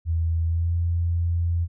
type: tone with pitch glide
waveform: sine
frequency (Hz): 82.41 to 85.17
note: E2 to F2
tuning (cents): 0 to -43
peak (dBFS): -20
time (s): 0.05-1.68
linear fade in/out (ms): 50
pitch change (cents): +57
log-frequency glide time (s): 0.45-0.73
effects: none